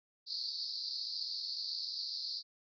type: band-pass noise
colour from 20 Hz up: white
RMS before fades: -40 dBFS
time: 0.26-2.43 s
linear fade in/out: 50 ms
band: 4200 to 4900 Hz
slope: 96 dB/octave
effects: none